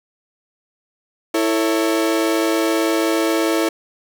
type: chord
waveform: 35% pulse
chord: A major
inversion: second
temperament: equal with one note detuned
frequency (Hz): 329.6 / 447.9 / 554.4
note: E4 / A4 / C#5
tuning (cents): 0 / +31 / 0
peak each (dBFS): -16 / -21 / -22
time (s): 1.34-3.69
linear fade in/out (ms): 5
effects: none